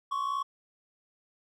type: tone pair together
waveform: triangle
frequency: 1061.4 / 1123 Hz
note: C6 / C#6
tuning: +24 / +22 cents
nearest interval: minor second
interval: 98 cents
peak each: -33 / -28 dBFS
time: 0.11-0.43 s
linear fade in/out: 10 ms
effects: none